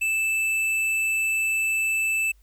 sine tone with hard clipping, 2637 Hz, E7, in tune, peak -23 dBFS, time 0.01-2.32 s, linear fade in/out 10 ms, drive 9 dB, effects added 50 Hz sine -53 dBFS peak until 2.42 s + white hiss -67 dBFS RMS until 2.42 s

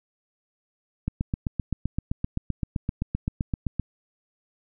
click train, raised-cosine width 5 ms, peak -13 dBFS, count 22, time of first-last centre 1.08-3.797 s, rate 7.73 Hz, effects none

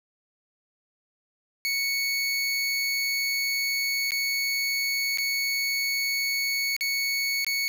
25% pulse tone with dropouts, 2218 Hz, C#7, in tune, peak -21 dBFS, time 1.65-7.68 s, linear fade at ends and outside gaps 0 ms, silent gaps 4.107-4.119 / 5.174-5.184 / 6.765-6.809 / 7.446-7.466 s, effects none

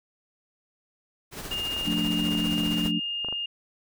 pink noise with tremolo, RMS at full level -35 dBFS, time 1.31-2.92 s, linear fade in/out 50 ms, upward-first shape sine, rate 15 Hz, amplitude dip 45%
sine tone, 2828 Hz, F7, 21 cents sharp, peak -28 dBFS, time 1.51-3.46 s, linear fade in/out 5 ms
clicks, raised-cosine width 1 ms, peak -24 dBFS, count 12, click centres 1.766 / 1.811 / 1.92 / 1.984 / 2.287 / 2.351 / 2.58 / 2.635 / 2.86 / 3.247 / 3.286 / 3.326 s
sine chord, D minor, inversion first, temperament just, 176.2 / 220.2 / 293.7 Hz, F3 / A3 / D4, +16 / +2 / 0 cents, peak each -29 dBFS, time 1.86-3 s, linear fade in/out 20 ms
effects none

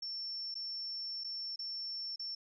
sine tone with dropouts, 5420 Hz, E8, 47 cents sharp, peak -38 dBFS, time 0.02-2.35 s, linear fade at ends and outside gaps 5 ms, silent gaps 0.543-0.553 / 1.238-1.243 / 1.56-1.59 / 2.16-2.194 s, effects none

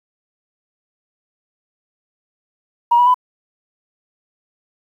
sine tone with pitch steps, 950 / 974.5 / 999.5 Hz, A#5 / B5 / B5, +33 / -23 / +20 cents, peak -8 dBFS, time 2.91-3.144 s, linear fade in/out 10 ms, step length 78 ms, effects tanh soft clip ceiling -4 dBFS + 8-bit

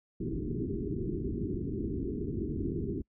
white low-pass noise, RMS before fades -34 dBFS, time 0.2-3.02 s, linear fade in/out 5 ms, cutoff 410 Hz, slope 96 dB/octave, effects noise-tail reverb RT60 0.1 s tail -26 dB re dry

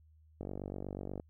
click train, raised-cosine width 2 ms, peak -27 dBFS, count 39, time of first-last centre 0.41-1.198 s, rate 48.2 Hz, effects added 78 Hz sine -60 dBFS peak until 1.29 s

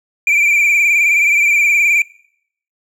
triangle tone with vibrato, 2349 Hz, D7, in tune, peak -8 dBFS, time 0.27-2.02 s, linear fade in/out 2 ms, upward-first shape sine, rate 19 Hz, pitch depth 55 cents each way, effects noise-tail reverb RT60 0.7 s tail -23 dB re dry

